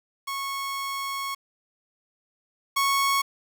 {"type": "tone pair in turn", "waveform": "sawtooth", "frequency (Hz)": [1100, 1104.3], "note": ["C#6", "C#6"], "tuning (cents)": [-14, -7], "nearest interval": "unison", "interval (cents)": 7, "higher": "second", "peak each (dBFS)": [-25, -17], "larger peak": "second", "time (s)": [[0.27, 1.35], [2.76, 3.22]], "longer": "first", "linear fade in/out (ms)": 10, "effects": ["8-bit"]}